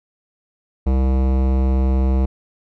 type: tone with hard clipping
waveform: sine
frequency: 65.41 Hz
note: C2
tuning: in tune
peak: -16 dBFS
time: 0.86-2.26 s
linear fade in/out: 10 ms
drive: 18 dB
effects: none